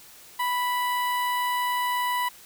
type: tone with notch filter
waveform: sawtooth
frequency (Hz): 987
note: B5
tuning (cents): -1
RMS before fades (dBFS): -26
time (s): 0.39-2.29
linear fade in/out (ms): 10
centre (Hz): 6000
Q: 0.71
effects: white hiss -49 dBFS RMS until 2.45 s